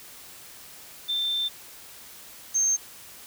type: tone pair in turn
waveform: sine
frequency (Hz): 3567 / 6356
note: A7 / G8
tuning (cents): +23 / +23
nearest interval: minor seventh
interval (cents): 1000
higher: second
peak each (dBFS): -24 / -20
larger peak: second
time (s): 1.08-1.49 / 2.54-2.77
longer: first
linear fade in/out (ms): 20
effects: white hiss -46 dBFS RMS until 3.26 s